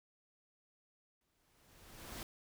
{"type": "noise with exponential growth", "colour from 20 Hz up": "pink", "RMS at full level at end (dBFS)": -44, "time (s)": [1.21, 2.23], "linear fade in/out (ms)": 2, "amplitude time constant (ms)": 220, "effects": []}